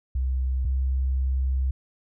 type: tone pair in turn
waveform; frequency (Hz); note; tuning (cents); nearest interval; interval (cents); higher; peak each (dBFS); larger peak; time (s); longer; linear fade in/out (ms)
sine; 64.6 / 65.54; C2 / C2; -21 / +4; unison; 25; second; -22 / -21; second; 0.15-0.65 / 0.65-1.71; second; 5
effects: none